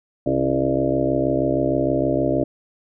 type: harmonic tone with a mistuned harmonic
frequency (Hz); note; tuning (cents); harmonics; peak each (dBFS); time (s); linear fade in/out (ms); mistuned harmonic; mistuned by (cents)
66.4; C2; +26; 1 / 2 / 4 / 5 / 6 / 7 / 8 / 9 / 10; -34 / -27 / -23 / -24 / -27 / -29 / -32 / -23 / -30; 0.26-2.44; 5; 4; +51
effects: none